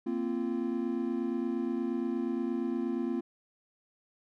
triangle chord, Bb suspended second, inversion none, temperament equal with one note detuned, 233.1 / 261.6 / 343.4 Hz, Bb3 / C4 / F4, 0 / 0 / -29 cents, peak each -32 dBFS, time 0.06-3.21 s, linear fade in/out 10 ms, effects none

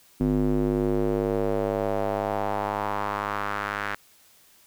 square tone with band-pass filter sweep, 51 Hz, G#1, 31 cents flat, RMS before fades -26 dBFS, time 0.2-3.95 s, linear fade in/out 5 ms, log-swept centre 260 to 1600 Hz, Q 2.3, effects white hiss -57 dBFS RMS until 4.66 s

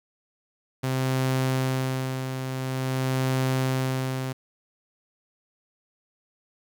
sawtooth tone with tremolo, 130.81 Hz, C3, in tune, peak -18 dBFS, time 0.83-4.33 s, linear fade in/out 10 ms, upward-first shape sine, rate 0.48 Hz, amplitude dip 55%, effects 10-bit

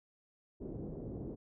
white low-pass noise, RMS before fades -43 dBFS, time 0.6-1.36 s, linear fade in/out 20 ms, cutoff 410 Hz, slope 24 dB/octave, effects none

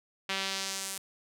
sawtooth tone with band-pass filter sweep, 193.2 Hz, G3, 25 cents flat, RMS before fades -35 dBFS, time 0.29-0.98 s, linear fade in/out 5 ms, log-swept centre 2900 to 9900 Hz, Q 1.2, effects none

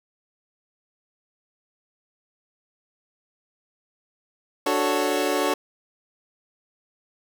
25% pulse chord, D major seventh, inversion none, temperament equal, 293.7 / 370 / 440 / 554.4 Hz, D4 / F#4 / A4 / C#5, 0 / 0 / 0 / 0 cents, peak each -23 dBFS, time 4.66-5.54 s, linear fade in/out 5 ms, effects none

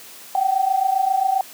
sine tone pair together, 748.5 / 776 Hz, F#5 / G5, +20 / -18 cents, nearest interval minor second, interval 62 cents, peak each -21 / -18 dBFS, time 0.35-1.41 s, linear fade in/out 2 ms, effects white hiss -41 dBFS RMS until 1.53 s + high-pass 150 Hz 12 dB/octave

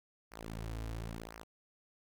sawtooth tone with flanger, 55.7 Hz, A1, 22 cents sharp, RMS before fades -43 dBFS, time 0.31-1.44 s, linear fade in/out 20 ms, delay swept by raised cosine 0.26 to 5.46 ms, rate 0.96 Hz, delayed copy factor -0.85, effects none

